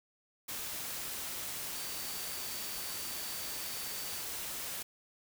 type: tone in noise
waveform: sine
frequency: 4585 Hz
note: D8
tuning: 42 cents flat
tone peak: -48 dBFS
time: 1.75-4.22 s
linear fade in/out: 10 ms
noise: white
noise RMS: -40 dBFS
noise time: 0.48-4.83 s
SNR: -11 dB
effects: none